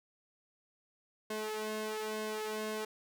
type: tone with flanger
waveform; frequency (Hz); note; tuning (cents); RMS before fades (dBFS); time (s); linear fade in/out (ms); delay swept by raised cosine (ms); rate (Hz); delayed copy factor
sawtooth; 215.7; A3; -34; -38; 1.3-2.85; 5; 1.9 to 2.78; 1.1; +1
effects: none